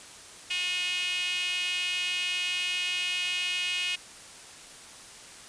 sawtooth tone with high-pass filter, 360.5 Hz, F#4, 45 cents flat, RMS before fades -30 dBFS, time 0.5-3.96 s, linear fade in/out 10 ms, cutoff 2700 Hz, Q 6.5, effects white hiss -47 dBFS RMS until 5.48 s + resampled to 22050 Hz

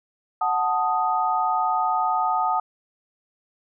sine chord, D# diminished, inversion first, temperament equal, 740 / 880 / 1244.5 Hz, F#5 / A5 / D#6, 0 / 0 / 0 cents, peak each -24 dBFS, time 0.41-2.6 s, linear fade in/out 5 ms, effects none

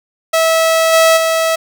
sawtooth tone with level steps, 650 Hz, E5, 24 cents flat, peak -6 / -3 / -8 dBFS, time 0.33-1.56 s, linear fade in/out 10 ms, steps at 0.92 / 1.16 s, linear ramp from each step 20 ms, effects none

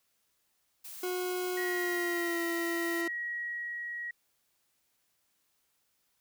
blue noise, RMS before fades -45 dBFS, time 0.84-3.02 s, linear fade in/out 10 ms
40% pulse tone with pitch glide, 363 to 338.7 Hz, F#4 to E4, -33 to +47 cents, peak -31 dBFS, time 1.03-3.08 s, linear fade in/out 5 ms, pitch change -120 cents, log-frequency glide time 1.57-2.42 s
sine tone with tremolo, 1905 Hz, A#6, 37 cents sharp, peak -33 dBFS, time 1.57-4.11 s, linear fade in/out 5 ms, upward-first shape sine, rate 0.75 Hz, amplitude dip 25%
effects white hiss -75 dBFS RMS until 6.2 s

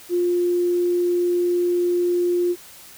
sine tone, 352.2 Hz, F4, 15 cents sharp, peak -17 dBFS, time 0.09-2.56 s, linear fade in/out 50 ms, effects white hiss -44 dBFS RMS until 2.97 s

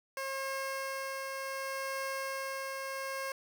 15% pulse tone with tremolo, 538 Hz, C5, 48 cents sharp, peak -28 dBFS, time 0.17-3.32 s, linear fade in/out 2 ms, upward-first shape triangle, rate 0.67 Hz, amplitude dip 30%, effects none

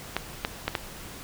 clicks, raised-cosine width 0.3 ms, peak -9 dBFS, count 4, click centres 0.166 / 0.449 / 0.68 / 0.752 s, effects pink hiss -42 dBFS RMS until 1.23 s

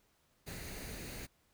pink noise with comb filter, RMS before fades -45 dBFS, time 0.46-1.27 s, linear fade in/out 20 ms, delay 0.46 ms, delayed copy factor +0.5, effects pink hiss -73 dBFS RMS until 1.53 s

